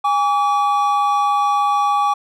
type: tone pair together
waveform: triangle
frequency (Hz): 818.3 / 1145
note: G#5 / D6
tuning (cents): -26 / -44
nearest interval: tritone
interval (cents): 582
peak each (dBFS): -15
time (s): 0.04-2.14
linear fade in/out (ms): 10
effects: none